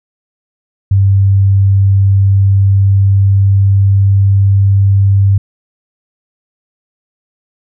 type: tone with pitch glide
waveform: sine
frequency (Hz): 98 to 98.62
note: G2 to G2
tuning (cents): 0 to +11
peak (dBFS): -5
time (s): 0.91-5.38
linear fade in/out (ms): 5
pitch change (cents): +11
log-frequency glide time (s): 2.01-4.59
effects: none